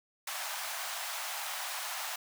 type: high-pass noise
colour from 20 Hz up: pink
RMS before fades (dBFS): -38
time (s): 0.27-2.16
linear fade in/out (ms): 5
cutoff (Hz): 670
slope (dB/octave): 48
effects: none